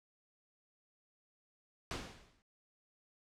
pink noise with exponential decay, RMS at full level -37 dBFS, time 1.91-2.42 s, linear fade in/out 0 ms, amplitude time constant 110 ms, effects low-pass 6000 Hz 12 dB/octave

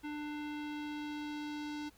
square tone with low-pass filter sweep, 297.4 Hz, D4, 22 cents sharp, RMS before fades -41 dBFS, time 0.03-1.9 s, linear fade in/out 20 ms, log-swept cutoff 2600 to 4800 Hz, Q 1.5, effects added 60 Hz sine -68 dBFS peak until 1.97 s + pink hiss -65 dBFS RMS until 1.97 s

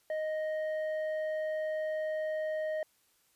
square tone with low-pass filter, 622.3 Hz, D#5, in tune, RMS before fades -34 dBFS, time 0.1-2.83 s, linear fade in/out 2 ms, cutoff 1300 Hz, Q 5.5, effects white hiss -70 dBFS RMS until 3.35 s + resampled to 32000 Hz

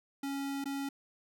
square tone with dropouts, 277.2 Hz, C#4, in tune, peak -35 dBFS, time 0.23-0.89 s, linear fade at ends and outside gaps 5 ms, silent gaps 0.642-0.656 s, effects none

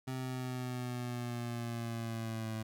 25% pulse linear sweep, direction down, 130.4 to 110 Hz, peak -33 dBFS, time 0.07-2.63 s, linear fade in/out 10 ms, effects none

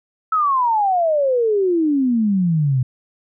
sine exponential sweep, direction down, 1318.5 to 123.47 Hz, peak -14 dBFS, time 0.32-2.83 s, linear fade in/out 5 ms, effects none

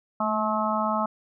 harmonic tone with a mistuned harmonic, 215 Hz, A3, 40 cents flat, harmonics 1 / 3 / 4 / 5 / 6, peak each -29 / -29 / -29 / -29 / -29 dBFS, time 0.2-1.06 s, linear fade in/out 5 ms, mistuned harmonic 1, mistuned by +28 cents, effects none

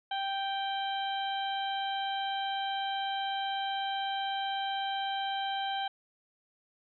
harmonic tone, 784 Hz, G5, in tune, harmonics 1 / 2 / 3 / 4 / 5, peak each -32 / -40 / -48 / -38 / -45 dBFS, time 0.11-5.88 s, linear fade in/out 5 ms, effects none

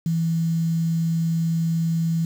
sine tone with quantisation, 164.81 Hz, E3, in tune, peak -19 dBFS, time 0.06-2.25 s, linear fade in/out 2 ms, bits 7, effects none

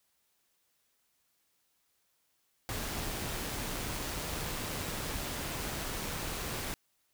pink noise with amplitude modulation, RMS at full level -36 dBFS, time 2.69-6.74 s, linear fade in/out 0 ms, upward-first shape sine, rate 152 Hz, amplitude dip 25%, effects white hiss -75 dBFS RMS until 7.13 s

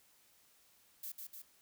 violet noise with echo, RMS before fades -44 dBFS, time 1.03-1.12 s, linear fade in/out 5 ms, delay 150 ms, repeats 2, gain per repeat -3 dB, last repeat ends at 1.42 s, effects white hiss -68 dBFS RMS until 1.61 s

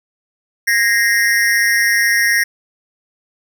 square tone with amplitude modulation, 1864.7 Hz, A#6, in tune, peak -8 dBFS, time 0.67-2.44 s, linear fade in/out 10 ms, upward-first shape sine, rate 216 Hz, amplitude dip 100%, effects none

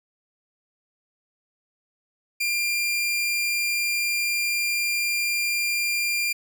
sawtooth tone, 2392 Hz, D7, 31 cents sharp, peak -19 dBFS, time 2.4-6.33 s, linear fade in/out 10 ms, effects none

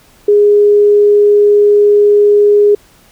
sine tone, 412.8 Hz, G#4, 10 cents flat, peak -4 dBFS, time 0.28-2.75 s, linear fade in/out 5 ms, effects pink hiss -46 dBFS RMS until 3.11 s

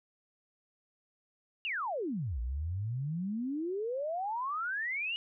sine exponential two-way sweep, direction down then up, 2922 to 56.5 to 2922 Hz, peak -32 dBFS, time 1.65-5.16 s, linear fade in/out 0 ms, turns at 2.4 s, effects none

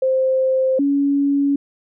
sine tone pair in turn, 523.3 / 281.4 Hz, C5 / C#4, 0 / +26 cents, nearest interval major seventh, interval 1074 cents, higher first, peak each -14 dBFS, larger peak neither, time 0.02-0.79 / 0.79-1.56 s, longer neither, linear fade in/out 5 ms, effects none

